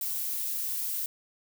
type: noise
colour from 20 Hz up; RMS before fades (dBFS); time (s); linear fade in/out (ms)
violet; -32; 0.01-1.06; 2
effects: none